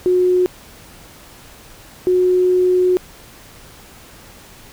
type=tone pair in turn; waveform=sine; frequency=363.3 / 364.7 Hz; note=F#4 / F#4; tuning=-32 / -25 cents; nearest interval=unison; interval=7 cents; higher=second; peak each=-11 dBFS; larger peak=neither; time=0.06-0.46 / 2.07-2.97 s; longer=second; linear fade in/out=0 ms; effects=pink hiss -42 dBFS RMS until 4.72 s